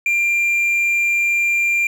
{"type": "tone", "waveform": "triangle", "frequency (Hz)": 2383, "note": "D7", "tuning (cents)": 25, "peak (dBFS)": -13, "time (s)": [0.06, 1.87], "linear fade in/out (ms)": 2, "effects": []}